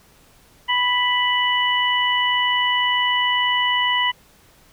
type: harmonic tone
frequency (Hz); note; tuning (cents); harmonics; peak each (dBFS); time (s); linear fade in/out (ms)
987.8; B5; 0; 1 / 2 / 3; -21 / -21 / -21; 0.68-4.12; 20
effects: pink hiss -53 dBFS RMS until 4.72 s